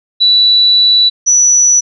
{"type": "tone pair in turn", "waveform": "sine", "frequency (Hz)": [3951, 5920], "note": ["B7", "F#8"], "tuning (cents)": [0, 0], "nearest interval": "perfect fifth", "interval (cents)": 700, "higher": "second", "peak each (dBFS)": -5, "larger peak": "neither", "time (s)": [[0.2, 1.1], [1.26, 1.81]], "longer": "first", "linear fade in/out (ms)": 20, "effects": []}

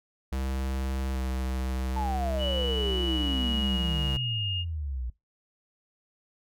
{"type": "tone with vibrato", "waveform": "square", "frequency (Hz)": 65.41, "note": "C2", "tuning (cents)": 0, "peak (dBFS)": -29, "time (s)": [0.32, 4.17], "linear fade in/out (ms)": 5, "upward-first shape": "square", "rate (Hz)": 0.6, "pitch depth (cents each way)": 17}
{"type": "exponential sweep", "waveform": "sine", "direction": "down", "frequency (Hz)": [890, 58.2], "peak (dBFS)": -30, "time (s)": [1.96, 5.1], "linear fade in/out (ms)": 5}
{"type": "tone with pitch glide", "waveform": "sine", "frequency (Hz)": [2947, 2838], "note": ["F#7", "F7"], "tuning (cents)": [-8, 27], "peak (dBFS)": -30, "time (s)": [2.38, 4.65], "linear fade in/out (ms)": 50, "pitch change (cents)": -65, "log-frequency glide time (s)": [3.01, 4.46]}
{"effects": ["noise-tail reverb RT60 0.2 s tail -21 dB re dry"]}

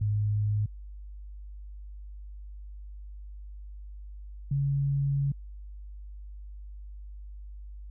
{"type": "tone pair in turn", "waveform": "sine", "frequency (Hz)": [104.6, 139.62], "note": ["G#2", "C#3"], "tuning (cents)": [13, 13], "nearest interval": "perfect fourth", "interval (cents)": 500, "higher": "second", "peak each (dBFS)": -24, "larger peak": "neither", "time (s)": [[0.01, 0.66], [4.51, 5.32]], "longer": "second", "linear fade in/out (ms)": 5, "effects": ["added 50 Hz sine -40 dBFS peak until 7.9 s"]}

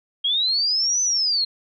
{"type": "linear two-way sweep", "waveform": "sine", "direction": "up then down", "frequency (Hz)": [3212, 6100, 4153], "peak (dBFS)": -18, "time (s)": [0.24, 1.45], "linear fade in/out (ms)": 10, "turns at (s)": 1.02, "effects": []}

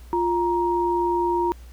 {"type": "tone pair together", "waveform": "sine", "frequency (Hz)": [349.2, 939.8], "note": ["F4", "A#5"], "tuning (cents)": [0, 14], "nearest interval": "octave + perfect fourth", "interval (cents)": 1714, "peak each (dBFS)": -22, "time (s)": [0.13, 1.52], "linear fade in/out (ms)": 0, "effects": ["added 60 Hz sine -40 dBFS peak until 1.72 s", "pink hiss -54 dBFS RMS until 1.72 s"]}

